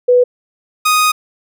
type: tone pair in turn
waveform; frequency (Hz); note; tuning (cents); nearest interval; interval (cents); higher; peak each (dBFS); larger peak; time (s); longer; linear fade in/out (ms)
sine / sawtooth; 493.9 / 1244.6; B4 / D#6; 0 / 0; octave + major third; 1600; second; -6; neither; 0.08-0.24 / 0.85-1.12; second; 10
effects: none